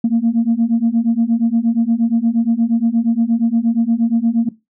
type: beating tone pair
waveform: sine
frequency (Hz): 226.3 / 234.8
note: A3 / A#3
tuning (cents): +49 / +13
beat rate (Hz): 8.5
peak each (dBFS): -14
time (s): 0.04-4.49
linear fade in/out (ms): 5
effects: noise-tail reverb RT60 0.2 s tail -17 dB re dry + tanh soft clip ceiling -7 dBFS